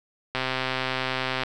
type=click train; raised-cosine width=0.3 ms; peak=-10 dBFS; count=142; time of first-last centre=0.35-1.435 s; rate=130 Hz; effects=none